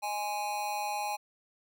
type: tone with amplitude modulation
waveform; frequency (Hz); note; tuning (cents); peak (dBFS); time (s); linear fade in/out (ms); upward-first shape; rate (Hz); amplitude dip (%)
square; 829; G#5; -3; -29; 0.02-1.17; 20; sine; 211; 70
effects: none